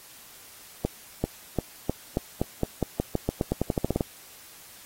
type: accelerating click train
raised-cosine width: 2 ms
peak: -10 dBFS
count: 20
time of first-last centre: 0.85-4.008 s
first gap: 390 ms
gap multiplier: 0.89
effects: white hiss -49 dBFS RMS until 4.85 s + AAC 48 kbps